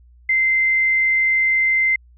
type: tone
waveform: sine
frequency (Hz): 2078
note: C7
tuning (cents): -12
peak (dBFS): -14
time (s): 0.29-1.96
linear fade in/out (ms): 5
effects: added 60 Hz sine -46 dBFS peak until 2.17 s